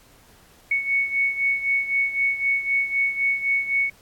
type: beating tone pair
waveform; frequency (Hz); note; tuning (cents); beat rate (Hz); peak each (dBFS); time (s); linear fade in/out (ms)
sine; 2217 / 2220.9; C#7 / C#7; 0 / +3; 3.9; -21 / -26; 0.71-3.9; 5
effects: pink hiss -54 dBFS RMS until 4.01 s + AAC 64 kbps